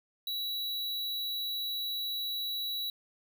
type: tone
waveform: square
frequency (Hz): 3918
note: B7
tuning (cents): -15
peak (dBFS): -33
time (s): 0.27-2.9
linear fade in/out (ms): 2
effects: none